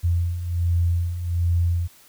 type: beating tone pair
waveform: sine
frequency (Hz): 85.1 / 86.4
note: F2 / F2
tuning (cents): -44 / -18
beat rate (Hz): 1.3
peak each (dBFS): -26 / -20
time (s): 0.03-1.88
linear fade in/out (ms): 20
effects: white hiss -52 dBFS RMS until 2.08 s